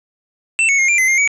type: tone with pitch steps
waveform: square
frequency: 2677 / 2213 / 2136 / 2374 / 2049 / 2118 / 2264 Hz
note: E7 / C#7 / C7 / D7 / C7 / C7 / C#7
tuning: +26 / -3 / +35 / +18 / -37 / +21 / +36 cents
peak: -12 dBFS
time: 0.59-1.276 s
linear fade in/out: 0 ms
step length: 98 ms
effects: resampled to 22050 Hz + 9-bit